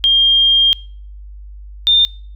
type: tone pair in turn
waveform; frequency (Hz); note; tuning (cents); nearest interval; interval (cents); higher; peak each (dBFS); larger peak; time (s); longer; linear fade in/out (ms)
sine; 3210 / 3612; G7 / A7; +40 / +45; major second; 205; second; -8; neither; 0.04-0.73 / 1.87-2.05; first; 0
effects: noise-tail reverb RT60 0.5 s tail -25 dB re dry + added 50 Hz sine -31 dBFS peak until 2.35 s